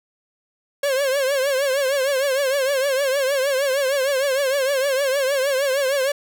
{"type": "tone with vibrato", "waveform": "45% pulse", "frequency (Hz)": 544, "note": "C#5", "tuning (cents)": -33, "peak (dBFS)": -18, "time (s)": [0.83, 6.12], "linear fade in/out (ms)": 5, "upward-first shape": "triangle", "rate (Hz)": 6.5, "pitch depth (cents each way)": 120, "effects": []}